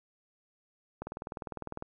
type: click train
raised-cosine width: 1 ms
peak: -24 dBFS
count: 17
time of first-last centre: 1.02-1.824 s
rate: 19.9 Hz
effects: none